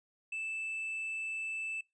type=tone; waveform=triangle; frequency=2637 Hz; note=E7; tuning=in tune; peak=-34 dBFS; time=0.32-1.81 s; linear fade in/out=5 ms; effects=noise-tail reverb RT60 0.2 s tail -24 dB re dry + resampled to 22050 Hz